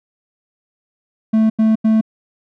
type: tone bursts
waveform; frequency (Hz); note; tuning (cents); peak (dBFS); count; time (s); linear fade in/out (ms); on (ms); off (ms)
triangle; 220; A3; 0; -8; 3; 1.33-2.012; 10; 170; 86
effects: none